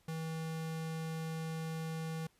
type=tone; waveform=square; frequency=161.1 Hz; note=E3; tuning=39 cents flat; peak=-38 dBFS; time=0.08-2.27 s; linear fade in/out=5 ms; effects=pink hiss -71 dBFS RMS until 2.39 s + resampled to 32000 Hz